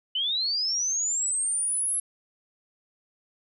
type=linear sweep; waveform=sine; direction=up; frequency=2960 to 11060 Hz; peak=-24 dBFS; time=0.15-2 s; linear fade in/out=5 ms; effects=none